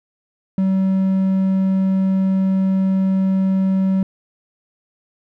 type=tone; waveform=triangle; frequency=190.8 Hz; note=G3; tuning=47 cents flat; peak=-12 dBFS; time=0.58-4.03 s; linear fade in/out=2 ms; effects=none